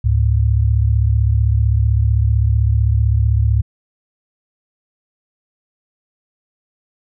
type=tone pair together; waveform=sine; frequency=71.42 / 107.1 Hz; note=D2 / A2; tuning=-48 / -46 cents; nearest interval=perfect fifth; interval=702 cents; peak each=-14 dBFS; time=0.04-3.62 s; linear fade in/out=10 ms; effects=none